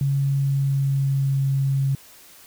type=tone with pitch glide; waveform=sine; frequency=138.59 to 136.37 Hz; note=C#3 to C#3; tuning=0 to -28 cents; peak=-18 dBFS; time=0.01-1.95 s; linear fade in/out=2 ms; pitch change=-28 cents; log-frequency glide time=0.2-1.43 s; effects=white hiss -48 dBFS RMS until 2.46 s